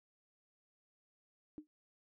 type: tone with exponential decay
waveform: sine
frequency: 304 Hz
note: D#4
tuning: 40 cents flat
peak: -40 dBFS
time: 1.58-1.67 s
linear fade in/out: 0 ms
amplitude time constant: 18 ms
effects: none